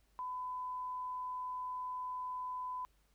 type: tone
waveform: sine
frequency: 1005 Hz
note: B5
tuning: 30 cents sharp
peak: -38 dBFS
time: 0.19-2.85 s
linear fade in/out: 0 ms
effects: added 50 Hz sine -70 dBFS peak until 3.14 s + pink hiss -75 dBFS RMS until 3.14 s